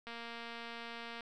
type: click train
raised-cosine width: 0.3 ms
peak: -30 dBFS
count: 266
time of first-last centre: 0.07-1.207 s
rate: 233 Hz
effects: none